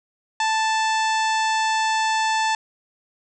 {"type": "harmonic tone", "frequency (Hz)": 880, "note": "A5", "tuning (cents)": 0, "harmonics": [1, 2, 3, 4, 5, 6, 7, 8, 9], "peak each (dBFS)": [-20, -26, -30, -32, -34, -36, -37, -38, -39], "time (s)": [0.4, 2.55], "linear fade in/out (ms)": 2, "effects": []}